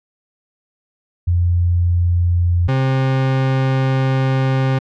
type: tone pair in turn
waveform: sine / 40% pulse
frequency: 87.31 / 132.64 Hz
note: F2 / C3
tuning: 0 / +24 cents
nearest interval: perfect fifth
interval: 724 cents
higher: second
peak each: -12 / -13 dBFS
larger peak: first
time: 1.27-2.68 / 2.68-4.79 s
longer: second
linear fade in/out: 10 ms
effects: low-pass 3000 Hz 12 dB/octave